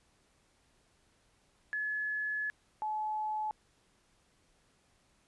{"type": "tone pair in turn", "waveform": "sine", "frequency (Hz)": [1708, 858], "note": ["G#6", "A5"], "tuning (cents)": [48, -44], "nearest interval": "octave", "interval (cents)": 1192, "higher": "first", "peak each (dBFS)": [-32, -32], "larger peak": "neither", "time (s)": [[1.73, 2.5], [2.82, 3.51]], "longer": "first", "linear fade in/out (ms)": 0, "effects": ["pink hiss -70 dBFS RMS until 5.27 s", "resampled to 24000 Hz"]}